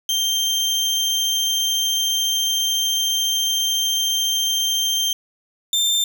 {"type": "tone pair in turn", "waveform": "30% pulse", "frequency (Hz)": [3157, 3587], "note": ["G7", "A7"], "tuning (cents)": [12, 33], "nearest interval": "major second", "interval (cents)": 221, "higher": "second", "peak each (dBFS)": [-15, -14], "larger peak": "second", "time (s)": [[0.09, 5.13], [5.73, 6.04]], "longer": "first", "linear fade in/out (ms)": 2, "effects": []}